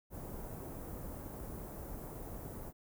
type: band-stop noise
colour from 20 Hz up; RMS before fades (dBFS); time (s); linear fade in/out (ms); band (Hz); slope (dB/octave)
pink; -45; 0.1-2.73; 50; 770 to 16000; 12
effects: none